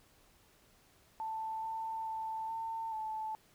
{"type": "tone with pitch steps", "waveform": "sine", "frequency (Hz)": [884, 892, 886, 900, 873], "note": ["A5", "A5", "A5", "A5", "A5"], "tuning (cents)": [8, 23, 12, 39, -14], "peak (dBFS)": -36, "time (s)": [1.2, 3.35], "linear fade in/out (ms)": 0, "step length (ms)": 430, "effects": ["pink hiss -66 dBFS RMS until 3.54 s"]}